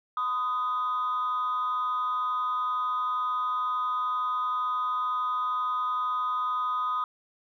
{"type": "tone pair together", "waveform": "sine", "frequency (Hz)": [1011.4, 1244.5], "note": ["B5", "D#6"], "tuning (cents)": [41, 0], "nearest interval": "major third", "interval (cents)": 359, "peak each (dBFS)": [-31, -25], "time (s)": [0.17, 7.04], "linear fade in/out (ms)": 2, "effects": ["tanh soft clip ceiling -22 dBFS"]}